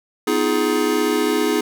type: chord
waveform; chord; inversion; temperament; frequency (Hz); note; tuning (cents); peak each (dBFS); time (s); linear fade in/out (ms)
square; F half-diminished seventh; second; just; 251.4 / 314.3 / 349.2 / 419.1; Cb4 / Eb4 / F4 / Ab4; +31 / +18 / 0 / +16; -25 / -22 / -26 / -21; 0.27-1.61; 5
effects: none